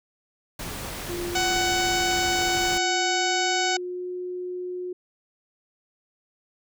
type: noise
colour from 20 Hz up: pink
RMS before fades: -34 dBFS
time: 0.59-2.78 s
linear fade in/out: 5 ms
type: tone with pitch glide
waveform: sine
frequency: 349.2 to 361.5 Hz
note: F4 to F#4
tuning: 0 to -40 cents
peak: -29 dBFS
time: 1.09-4.93 s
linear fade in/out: 5 ms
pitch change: +60 cents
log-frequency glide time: 2.52-4.07 s
type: harmonic tone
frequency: 746 Hz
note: F#5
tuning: 14 cents sharp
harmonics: 1 / 2 / 3 / 4 / 5 / 6 / 7 / 8 / 9 / 10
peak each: -26 / -29 / -31 / -32 / -33 / -34 / -34 / -35 / -36 / -36 dBFS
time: 1.35-3.77 s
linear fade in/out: 5 ms
effects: none